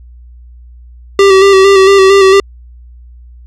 square tone with vibrato, 389.1 Hz, G4, 13 cents flat, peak -3 dBFS, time 1.19-2.4 s, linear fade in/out 2 ms, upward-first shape square, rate 4.4 Hz, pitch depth 29 cents each way, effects added 60 Hz sine -32 dBFS peak until 3.46 s + low-pass 6000 Hz 12 dB/octave

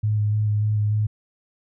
sine tone with vibrato, 105.8 Hz, G#2, 33 cents sharp, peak -18 dBFS, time 0.03-1.07 s, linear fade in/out 10 ms, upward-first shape square, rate 3.4 Hz, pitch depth 14 cents each way, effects none

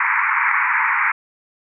white band-pass noise, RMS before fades -18 dBFS, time 0-1.12 s, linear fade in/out 5 ms, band 880 to 2300 Hz, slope 96 dB/octave, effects none

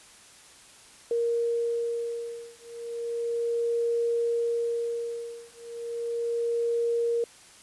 sine beating tone pair, 468.1 / 468.44 Hz, A#4 / A#4, +7 / +8 cents, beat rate 0.34 Hz, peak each -29 dBFS, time 1.11-7.24 s, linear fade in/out 2 ms, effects white hiss -52 dBFS RMS until 7.62 s + resampled to 24000 Hz

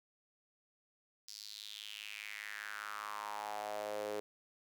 sawtooth tone with high-pass filter sweep, 104.9 Hz, G#2, 18 cents sharp, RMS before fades -44 dBFS, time 1.28-4.2 s, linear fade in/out 0 ms, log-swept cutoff 5100 to 440 Hz, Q 4.5, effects none

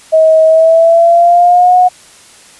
sine tone with pitch glide, 637 to 727.5 Hz, D#5 to F#5, +41 to -29 cents, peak -3 dBFS, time 0.12-1.89 s, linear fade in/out 20 ms, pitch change +230 cents, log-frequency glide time 0.46-1.76 s, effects white hiss -39 dBFS RMS until 2.59 s + resampled to 24000 Hz

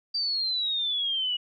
sine exponential sweep, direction down, 4699 to 2900 Hz, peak -25 dBFS, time 0.14-1.37 s, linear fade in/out 10 ms, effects none

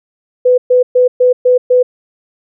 sine tone bursts, 500 Hz, B4, 21 cents sharp, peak -5 dBFS, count 6, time 0.45-1.83 s, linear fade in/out 10 ms, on 130 ms, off 120 ms, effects none

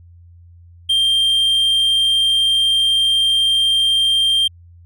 triangle tone, 3178 Hz, G7, 23 cents sharp, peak -11 dBFS, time 0.89-4.48 s, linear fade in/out 10 ms, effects added 86 Hz sine -41 dBFS peak until 4.85 s

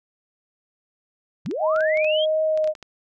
sine linear sweep, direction up, 98 to 3352 Hz, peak -24 dBFS, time 1.45-2.26 s, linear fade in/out 20 ms
clicks, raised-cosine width 0.2 ms, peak -22 dBFS, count 11, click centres 1.461 / 1.512 / 1.762 / 1.807 / 1.973 / 2.045 / 2.575 / 2.643 / 2.675 / 2.752 / 2.827 s
sine tone with vibrato, 623 Hz, D#5, 2 cents sharp, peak -18 dBFS, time 1.59-2.74 s, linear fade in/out 50 ms, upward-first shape triangle, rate 1.5 Hz, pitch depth 18 cents each way
effects none

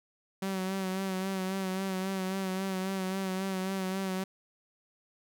sawtooth tone with vibrato, 190 Hz, F#3, 46 cents sharp, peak -27 dBFS, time 0.42-4.24 s, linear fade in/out 5 ms, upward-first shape sine, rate 3.7 Hz, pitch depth 36 cents each way, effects none

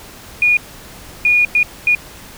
sine tone bursts at uneven times, 2443 Hz, D#7, 32 cents flat, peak -9 dBFS, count 4, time 0.42-0.57 / 1.25-1.45 / 1.55-1.63 / 1.87-1.95 s, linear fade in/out 2 ms, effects pink hiss -37 dBFS RMS until 2.37 s

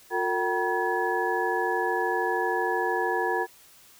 sine tone cluster, 359.1 / 452.1 / 769 / 961 / 1701 Hz, F4 / A4 / G5 / B5 / G#6, +48 / +47 / -33 / -48 / +41 cents, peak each -30 dBFS, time 0.1-3.47 s, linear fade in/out 50 ms, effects white hiss -54 dBFS RMS until 3.99 s

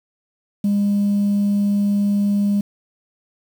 sine tone, 202.9 Hz, G#3, 40 cents flat, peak -13 dBFS, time 0.64-2.61 s, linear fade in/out 5 ms, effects tanh soft clip ceiling -13 dBFS + 7-bit

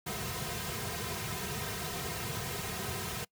pink noise with comb filter, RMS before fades -37 dBFS, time 0.06-3.25 s, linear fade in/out 10 ms, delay 3.5 ms, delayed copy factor -0.95, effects noise-tail reverb RT60 0.1 s tail -24 dB re dry + high-pass 60 Hz 12 dB/octave

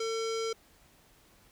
square tone with low-pass filter, 450 Hz, A4, 39 cents sharp, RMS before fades -33 dBFS, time 0-0.53 s, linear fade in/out 5 ms, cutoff 5600 Hz, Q 2.4, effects pink hiss -62 dBFS RMS until 1.51 s

